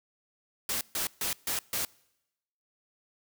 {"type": "noise bursts", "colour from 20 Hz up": "white", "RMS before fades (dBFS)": -31, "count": 5, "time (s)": [0.69, 1.85], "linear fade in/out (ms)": 2, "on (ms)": 120, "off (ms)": 140, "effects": ["noise-tail reverb RT60 0.9 s tail -25 dB re dry"]}